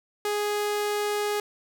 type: tone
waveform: sawtooth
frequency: 415.3 Hz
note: G#4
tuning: in tune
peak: -21 dBFS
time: 0.25-1.4 s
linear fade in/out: 2 ms
effects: none

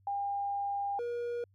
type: tone pair in turn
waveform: sine / triangle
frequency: 803 / 477.5 Hz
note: G5 / A#4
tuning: +41 / +42 cents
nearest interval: major sixth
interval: 899 cents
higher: first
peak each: -31 / -31 dBFS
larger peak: neither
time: 0.07-0.99 / 0.99-1.44 s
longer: first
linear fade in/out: 2 ms
effects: added 97 Hz sine -63 dBFS peak until 1.54 s

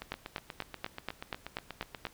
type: two click trains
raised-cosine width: 0.3 ms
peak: -18 / -23 dBFS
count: 9 / 18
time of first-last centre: 0.12-2.052 / 0.02-2.068 s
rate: 4.14 / 8.3 Hz
effects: pink hiss -59 dBFS RMS until 2.13 s

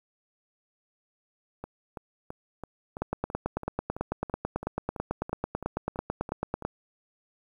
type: two click trains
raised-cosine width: 1 ms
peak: -23 / -14 dBFS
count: 16 / 34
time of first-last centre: 1.64-6.623 / 3.02-6.65 s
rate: 3.01 / 9.09 Hz
effects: 9-bit

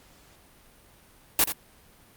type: noise with echo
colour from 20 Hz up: white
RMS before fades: -19 dBFS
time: 1.39-1.44 s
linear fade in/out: 2 ms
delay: 82 ms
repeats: 1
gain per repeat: -10 dB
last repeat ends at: 1.522 s
effects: pink hiss -56 dBFS RMS until 2.16 s + Opus 48 kbps

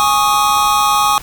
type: chord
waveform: square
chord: Ab suspended fourth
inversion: none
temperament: just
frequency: 830.6 / 1107.5 / 1245.9 Hz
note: Ab5 / Db6 / Eb6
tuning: 0 / -2 / +2 cents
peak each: -16 dBFS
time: 0-1.18 s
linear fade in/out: 0 ms
effects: pink hiss -34 dBFS RMS until 1.22 s

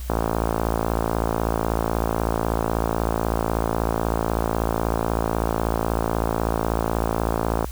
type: click train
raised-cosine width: 1 ms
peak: -7 dBFS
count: 425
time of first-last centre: 0.1-7.644 s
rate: 56.2 Hz
effects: added 60 Hz sine -29 dBFS peak until 7.71 s + white hiss -43 dBFS RMS until 7.71 s

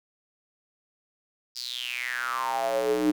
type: tone with high-pass filter sweep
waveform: square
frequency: 61.74 Hz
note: B1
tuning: in tune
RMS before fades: -28 dBFS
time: 1.55-3.12 s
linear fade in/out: 20 ms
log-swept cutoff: 5000 to 290 Hz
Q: 7.9
effects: none

